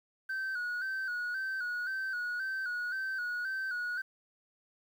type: tone with vibrato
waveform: sine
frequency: 1502 Hz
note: F#6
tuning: 26 cents sharp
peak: -30 dBFS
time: 0.29-4.02 s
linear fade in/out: 10 ms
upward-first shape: square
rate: 1.9 Hz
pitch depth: 54 cents each way
effects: tanh soft clip ceiling -32 dBFS + 10-bit